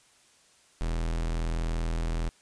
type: tone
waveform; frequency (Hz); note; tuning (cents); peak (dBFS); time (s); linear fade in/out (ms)
45% pulse; 41.2; E1; 0; -27; 0.81-2.29; 0
effects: white hiss -61 dBFS RMS until 2.41 s + resampled to 22050 Hz